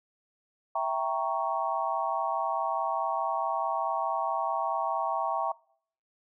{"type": "chord", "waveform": "sine", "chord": "E diminished seventh", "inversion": "none", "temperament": "equal", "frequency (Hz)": [659.3, 784, 932.3, 1108.7], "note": ["E5", "G5", "Bb5", "Db6"], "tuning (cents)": [0, 0, 0, 0], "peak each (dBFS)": -32, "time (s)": [0.75, 5.52], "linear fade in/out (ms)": 5, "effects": ["noise-tail reverb RT60 0.6 s tail -24 dB re dry"]}